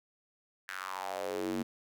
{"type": "tone with high-pass filter sweep", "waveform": "square", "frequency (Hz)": 47, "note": "F#1", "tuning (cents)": 28, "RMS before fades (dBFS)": -37, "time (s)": [0.68, 1.63], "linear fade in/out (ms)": 10, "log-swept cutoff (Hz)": [1700, 240], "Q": 4.1, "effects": []}